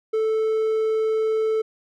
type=tone; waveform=triangle; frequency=439.3 Hz; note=A4; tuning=3 cents flat; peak=-17 dBFS; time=0.13-1.62 s; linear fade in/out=10 ms; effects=none